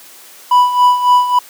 triangle tone with tremolo, 987.8 Hz, B5, in tune, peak -3 dBFS, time 0.51-1.39 s, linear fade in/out 5 ms, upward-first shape sine, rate 3.6 Hz, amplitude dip 70%, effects white hiss -39 dBFS RMS until 1.49 s + high-pass 300 Hz 12 dB/octave

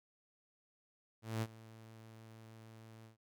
sawtooth tone with ADSR envelope, 111.7 Hz, A2, 27 cents sharp, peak -30 dBFS, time 1.22-3.17 s, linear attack 200 ms, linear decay 47 ms, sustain -20 dB, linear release 120 ms, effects none

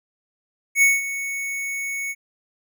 square tone with ADSR envelope, 2217 Hz, C#7, in tune, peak -12 dBFS, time 0.75-2.15 s, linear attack 71 ms, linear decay 190 ms, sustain -14 dB, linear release 43 ms, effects none

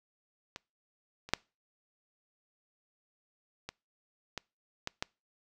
clicks, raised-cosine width 0.2 ms, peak -23 / -28 / -7 / -22 / -19 / -17 / -15 dBFS, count 7, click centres 0.561 / 1.29 / 1.336 / 3.69 / 4.377 / 4.874 / 5.025 s, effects noise-tail reverb RT60 0.3 s tail -26 dB re dry

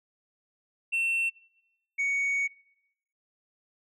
sine tone pair in turn, 2700 / 2233 Hz, E7 / C#7, +41 / +12 cents, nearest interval minor third, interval 329 cents, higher first, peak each -22 dBFS, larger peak neither, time 0.92-1.3 / 1.98-2.48 s, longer second, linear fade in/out 20 ms, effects noise-tail reverb RT60 0.8 s tail -22 dB re dry + tanh soft clip ceiling -24 dBFS

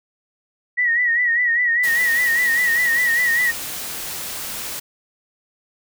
sine tone with vibrato, 1913 Hz, A#6, 44 cents sharp, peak -15 dBFS, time 0.77-3.52 s, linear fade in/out 20 ms, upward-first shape sine, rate 5 Hz, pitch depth 70 cents each way
white noise, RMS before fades -29 dBFS, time 1.83-4.8 s, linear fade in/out 10 ms
effects none

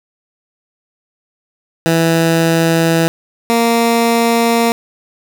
15% pulse tone pair in turn, 164.81 / 232.3 Hz, E3 / A#3, 0 / -6 cents, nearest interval tritone, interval 594 cents, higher second, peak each -4 dBFS, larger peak neither, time 1.86-3.08 / 3.5-4.72 s, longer neither, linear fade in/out 0 ms, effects none

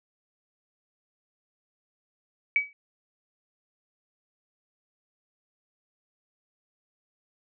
sine tone with exponential decay, 2278 Hz, C#7, 47 cents sharp, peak -16 dBFS, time 2.56-2.73 s, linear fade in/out 1 ms, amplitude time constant 35 ms, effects none

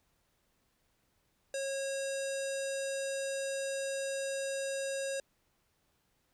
square tone with low-pass filter, 545 Hz, C#5, 29 cents flat, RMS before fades -36 dBFS, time 1.54-5.2 s, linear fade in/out 2 ms, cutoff 7900 Hz, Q 3.2, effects pink hiss -75 dBFS RMS until 6.33 s

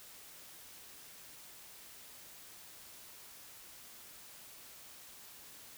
silence, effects white hiss -54 dBFS RMS until 5.77 s

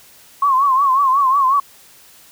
sine tone with vibrato, 1084 Hz, C#6, 39 cents flat, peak -11 dBFS, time 0.42-1.6 s, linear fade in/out 5 ms, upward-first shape triangle, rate 5.5 Hz, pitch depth 120 cents each way, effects white hiss -46 dBFS RMS until 2.31 s

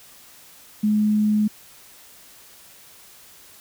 sine tone, 211.7 Hz, G#3, 33 cents sharp, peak -16 dBFS, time 0.83-1.48 s, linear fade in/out 10 ms, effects white hiss -48 dBFS RMS until 3.6 s

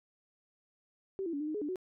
sine tone with pitch steps, 385.9 / 334.3 / 284.6 / 301.9 / 308.9 / 419 / 294.9 / 370.3 Hz, G4 / E4 / C#4 / D4 / D#4 / G#4 / D4 / F#4, -27 / +24 / +46 / +48 / -12 / +15 / +7 / +1 cents, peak -33 dBFS, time 1.19-1.758 s, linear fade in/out 0 ms, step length 71 ms, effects none

